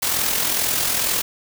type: noise with amplitude modulation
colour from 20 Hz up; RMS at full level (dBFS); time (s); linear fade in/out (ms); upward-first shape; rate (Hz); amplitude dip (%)
white; -19; 0.02-1.22; 10; sine; 42.2; 45
effects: none